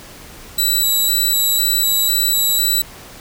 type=tone with vibrato; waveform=10% pulse; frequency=3931 Hz; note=B7; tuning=9 cents flat; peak=-7 dBFS; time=0.58-2.82 s; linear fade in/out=5 ms; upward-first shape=square; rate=2 Hz; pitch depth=10 cents each way; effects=pink hiss -38 dBFS RMS until 3.2 s